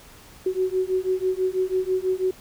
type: beating tone pair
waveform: sine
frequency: 370 / 376.1 Hz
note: F#4 / F#4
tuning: 0 / +28 cents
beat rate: 6.1 Hz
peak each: -24 dBFS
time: 0.46-2.31 s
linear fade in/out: 5 ms
effects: pink hiss -48 dBFS RMS until 2.4 s